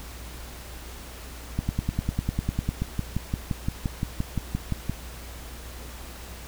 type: two click trains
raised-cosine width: 5 ms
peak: -12 / -13 dBFS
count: 12 / 13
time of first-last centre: 1.59-2.69 / 2.82-4.896 s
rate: 10 / 5.78 Hz
effects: added 60 Hz sine -40 dBFS peak until 6.47 s + pink hiss -43 dBFS RMS until 6.47 s